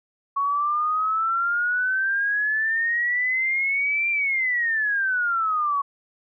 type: exponential two-way sweep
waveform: sine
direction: up then down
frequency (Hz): 1108.7 to 2380 to 1108.7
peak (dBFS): -20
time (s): 0.36-5.82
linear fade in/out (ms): 10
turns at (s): 4.1
effects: none

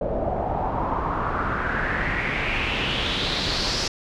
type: noise with low-pass filter sweep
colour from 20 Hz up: pink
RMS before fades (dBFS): -25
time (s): 0.01-3.88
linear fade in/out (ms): 5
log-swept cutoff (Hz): 590 to 5300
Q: 4.1
effects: none

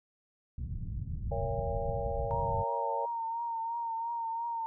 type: low-pass noise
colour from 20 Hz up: white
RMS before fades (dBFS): -36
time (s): 0.58-2.64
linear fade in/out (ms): 5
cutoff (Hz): 130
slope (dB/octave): 24
type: chord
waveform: sine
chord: A# diminished seventh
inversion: none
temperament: just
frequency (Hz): 466.2 / 559.4 / 671.3 / 805.5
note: A#4 / C#5 / E5 / G5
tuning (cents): 0 / +16 / +31 / +47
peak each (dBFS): -38 / -36 / -41 / -39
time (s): 1.31-3.06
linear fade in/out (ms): 10
type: tone with vibrato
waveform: sine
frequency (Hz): 922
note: A#5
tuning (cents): -19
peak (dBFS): -32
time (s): 2.31-4.66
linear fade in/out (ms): 0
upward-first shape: triangle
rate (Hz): 2.9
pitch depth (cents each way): 41
effects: none

